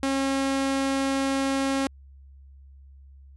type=tone; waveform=sawtooth; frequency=271.3 Hz; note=C#4; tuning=37 cents flat; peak=-19 dBFS; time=0.03-1.87 s; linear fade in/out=0 ms; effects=added 68 Hz sine -46 dBFS peak until 3.36 s + resampled to 24000 Hz